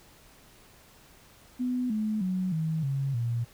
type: tone with pitch steps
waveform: sine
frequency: 250 / 215.1 / 185.14 / 159.32 / 137.1 / 117.98 Hz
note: B3 / A3 / F#3 / D#3 / C#3 / A#2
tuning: +21 / -39 / +1 / +41 / -19 / +21 cents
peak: -26 dBFS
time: 1.59-3.45 s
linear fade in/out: 20 ms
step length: 310 ms
effects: pink hiss -56 dBFS RMS until 3.53 s